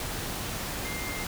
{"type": "tone in noise", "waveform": "sine", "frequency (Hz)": 2100, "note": "C7", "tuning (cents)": 6, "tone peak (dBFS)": -37, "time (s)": [0.85, 1.24], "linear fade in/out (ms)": 2, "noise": "pink", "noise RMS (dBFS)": -34, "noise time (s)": [0, 1.27], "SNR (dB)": -6, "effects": []}